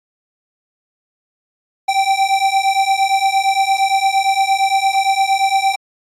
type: beating tone pair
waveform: square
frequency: 774 / 782.7 Hz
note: G5 / G5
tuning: -22 / -3 cents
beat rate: 8.7 Hz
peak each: -17 / -16 dBFS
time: 1.88-5.76 s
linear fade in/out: 10 ms
effects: low-pass 8000 Hz 12 dB/octave + AAC 64 kbps